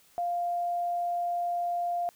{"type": "tone", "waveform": "sine", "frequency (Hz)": 698.5, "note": "F5", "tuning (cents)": 0, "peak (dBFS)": -27, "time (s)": [0.18, 2.09], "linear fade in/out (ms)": 0, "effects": ["white hiss -61 dBFS RMS until 2.15 s"]}